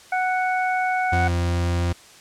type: harmonic tone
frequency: 740 Hz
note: F#5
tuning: in tune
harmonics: 1 / 2 / 3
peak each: -21 / -26 / -29 dBFS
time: 0.12-1.28 s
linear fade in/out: 5 ms
type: tone with pitch glide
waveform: 40% pulse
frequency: 87.6 to 86.79 Hz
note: F2 to F2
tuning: +6 to -10 cents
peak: -19 dBFS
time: 1.12-1.93 s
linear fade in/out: 10 ms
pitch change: -16 cents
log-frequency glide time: 1.25-1.32 s
effects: white hiss -47 dBFS RMS until 2.2 s + low-pass 8000 Hz 12 dB/octave